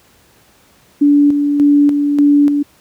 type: tone with tremolo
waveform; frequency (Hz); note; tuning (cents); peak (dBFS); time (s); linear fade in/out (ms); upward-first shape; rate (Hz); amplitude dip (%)
sine; 288.8; D4; -29; -6; 1.01-2.63; 10; square; 1.7; 45
effects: pink hiss -50 dBFS RMS until 2.8 s + high-pass 60 Hz 12 dB/octave